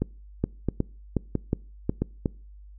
two click trains, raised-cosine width 3 ms, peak -10 / -11 dBFS, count 6 / 4, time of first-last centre 0.44-2.258 / 0.02-2.02 s, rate 2.75 / 1.5 Hz, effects noise-tail reverb RT60 0.4 s tail -25 dB re dry + added 50 Hz sine -44 dBFS peak until 2.78 s

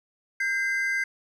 triangle tone pair together, 1592 / 2059 Hz, G6 / C7, +26 / -28 cents, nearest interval major third, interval 446 cents, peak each -25 dBFS, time 0.4-1.04 s, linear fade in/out 5 ms, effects none

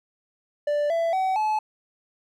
triangle tone with pitch steps, 587.3 / 666.9 / 757.2 / 859.9 Hz, D5 / E5 / F#5 / A5, 0 / +20 / +40 / -40 cents, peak -19 dBFS, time 0.67-1.59 s, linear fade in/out 5 ms, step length 230 ms, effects none

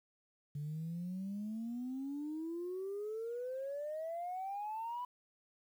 sine exponential sweep, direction up, 143.4 to 997 Hz, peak -37 dBFS, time 0.55-5.05 s, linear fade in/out 5 ms, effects tanh soft clip ceiling -35 dBFS + 11-bit

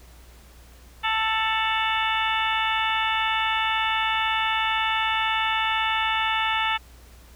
harmonic tone with a mistuned harmonic, 442 Hz, A4, 8 cents sharp, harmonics 2 / 3 / 4 / 5 / 6 / 7 / 8, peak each -26 / -28 / -29 / -30 / -31 / -31 / -32 dBFS, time 1.03-6.78 s, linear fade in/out 20 ms, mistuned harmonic 7, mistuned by -85 cents, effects added 60 Hz sine -47 dBFS peak until 7.35 s + pink hiss -53 dBFS RMS until 7.35 s

